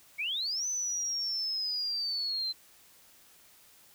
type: linear two-way sweep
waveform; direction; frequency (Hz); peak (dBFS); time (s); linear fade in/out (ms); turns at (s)
sine; up then down; 2147 to 6100 to 4076; -30; 0.18-2.53; 20; 0.67
effects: white hiss -59 dBFS RMS until 3.94 s